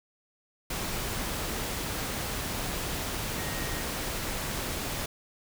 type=tone in noise; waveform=sine; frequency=1871 Hz; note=A#6; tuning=6 cents sharp; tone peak=-42 dBFS; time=3.38-3.83 s; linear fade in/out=5 ms; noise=pink; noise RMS=-33 dBFS; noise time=0.7-5.06 s; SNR=-12 dB; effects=none